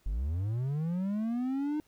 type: linear sweep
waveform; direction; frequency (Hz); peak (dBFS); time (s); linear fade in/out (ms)
triangle; up; 41.79 to 307.7; -27; 0.06-1.8; 0
effects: pink hiss -68 dBFS RMS until 1.87 s